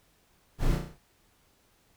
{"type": "noise with echo", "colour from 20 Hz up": "brown", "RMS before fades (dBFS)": -27, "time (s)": [0.58, 0.79], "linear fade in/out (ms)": 50, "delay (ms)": 33, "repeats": 6, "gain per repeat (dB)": -4, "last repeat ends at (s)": 0.988, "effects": ["pink hiss -66 dBFS RMS until 1.96 s"]}